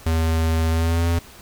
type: tone with pitch glide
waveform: square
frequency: 81.1 to 84.59 Hz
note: E2 to E2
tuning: -28 to +45 cents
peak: -18 dBFS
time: 0.06-1.19 s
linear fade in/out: 5 ms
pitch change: +73 cents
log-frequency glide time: 0.7-1.07 s
effects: pink hiss -44 dBFS RMS until 1.41 s